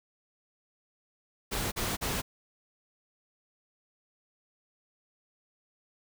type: noise bursts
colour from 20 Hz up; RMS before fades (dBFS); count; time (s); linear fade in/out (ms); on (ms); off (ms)
pink; -32; 3; 1.51-2.22; 20; 210; 40
effects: none